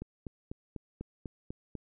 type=click train; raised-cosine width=3 ms; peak=-26 dBFS; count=8; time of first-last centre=0.02-1.753 s; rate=4.04 Hz; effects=none